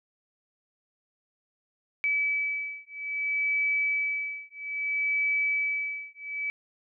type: beating tone pair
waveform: sine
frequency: 2295 / 2295.61 Hz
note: D7 / D7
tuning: -40 / -40 cents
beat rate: 0.61 Hz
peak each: -29 dBFS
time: 2.04-6.5 s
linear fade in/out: 0 ms
effects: none